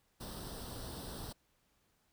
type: noise with comb filter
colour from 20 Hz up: pink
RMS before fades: -45 dBFS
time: 0.2-1.33 s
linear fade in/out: 10 ms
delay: 0.22 ms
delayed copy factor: +0.75
effects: pink hiss -75 dBFS RMS until 2.12 s